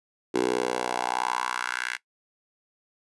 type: tone with high-pass filter sweep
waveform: 10% pulse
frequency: 61.5 Hz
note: B1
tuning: 7 cents flat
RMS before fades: -28 dBFS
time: 0.34-1.97 s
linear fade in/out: 10 ms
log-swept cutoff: 360 to 1800 Hz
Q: 3.3
effects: noise-tail reverb RT60 0.1 s tail -18 dB re dry + resampled to 24000 Hz